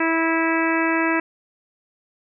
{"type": "harmonic tone", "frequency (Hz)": 326.9, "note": "E4", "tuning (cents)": -14, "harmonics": [1, 2, 3, 4, 5, 6, 7, 8], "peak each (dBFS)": [-21, -28, -26, -29, -26, -27, -30, -30], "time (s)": [0, 1.2], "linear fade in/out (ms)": 5, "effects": []}